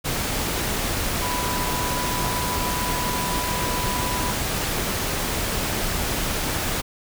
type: tone in noise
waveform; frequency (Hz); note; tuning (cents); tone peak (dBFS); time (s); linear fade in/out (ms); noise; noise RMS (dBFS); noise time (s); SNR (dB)
sine; 987.8; B5; 0; -28; 1.21-4.32; 20; pink; -25; 0.04-6.82; -6
effects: none